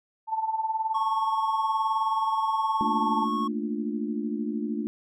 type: tone with tremolo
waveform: sine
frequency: 884 Hz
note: A5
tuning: 8 cents sharp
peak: -22 dBFS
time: 0.27-3.28 s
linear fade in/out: 50 ms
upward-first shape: sine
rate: 19 Hz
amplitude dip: 70%
type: tone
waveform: triangle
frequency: 1100 Hz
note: C#6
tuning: 14 cents flat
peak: -25 dBFS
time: 0.94-3.48 s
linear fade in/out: 10 ms
type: chord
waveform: sine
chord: Bb major seventh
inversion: third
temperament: equal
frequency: 220 / 233.1 / 293.7 / 349.2 Hz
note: A3 / Bb3 / D4 / F4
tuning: 0 / 0 / 0 / 0 cents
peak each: -30 / -35 / -32 / -36 dBFS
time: 2.81-4.87 s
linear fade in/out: 0 ms
effects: none